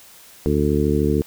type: harmonic tone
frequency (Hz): 73.42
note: D2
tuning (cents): 0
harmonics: 1 / 2 / 3 / 4 / 5 / 6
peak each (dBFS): -23 / -23 / -23 / -23 / -23 / -23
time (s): 0.46-1.22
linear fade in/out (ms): 0
effects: white hiss -46 dBFS RMS until 1.26 s